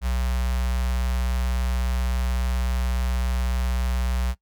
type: tone with notch filter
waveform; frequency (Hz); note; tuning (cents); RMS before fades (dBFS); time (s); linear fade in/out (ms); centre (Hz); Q
square; 61.8; B1; +2; -24; 0.01-4.35; 50; 330; 0.58
effects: noise-tail reverb RT60 0.1 s tail -20 dB re dry